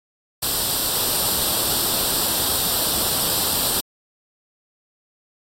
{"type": "noise with comb filter", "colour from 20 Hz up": "white", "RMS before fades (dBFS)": -21, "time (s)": [0.42, 3.81], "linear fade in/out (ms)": 10, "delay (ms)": 0.23, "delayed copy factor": 0.7, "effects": ["AAC 48 kbps"]}